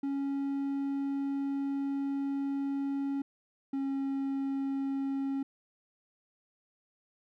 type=tone pair in turn; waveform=triangle; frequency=277.2 / 272.9 Hz; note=C#4 / C#4; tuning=0 / -27 cents; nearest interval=unison; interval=27 cents; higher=first; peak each=-28 dBFS; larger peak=neither; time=0.03-3.22 / 3.73-5.43 s; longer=first; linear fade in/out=5 ms; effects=none